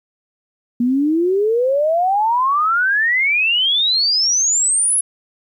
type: exponential sweep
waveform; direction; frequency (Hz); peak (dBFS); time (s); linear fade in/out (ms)
sine; up; 235.1 to 10850; -13; 0.8-5.01; 5
effects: 9-bit